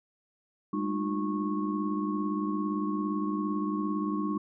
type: tone cluster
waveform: sine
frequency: 201.7 / 219.3 / 304.7 / 356.9 / 1098 Hz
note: G3 / A3 / D#4 / F4 / C#6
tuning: +50 / -6 / -36 / +38 / -17 cents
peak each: -32 / -40 / -31 / -39 / -36 dBFS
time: 0.73-4.38 s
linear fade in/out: 5 ms
effects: none